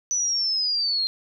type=linear sweep; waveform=sine; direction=down; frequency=6010 to 4166 Hz; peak=-21 dBFS; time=0.11-1.07 s; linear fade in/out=0 ms; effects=none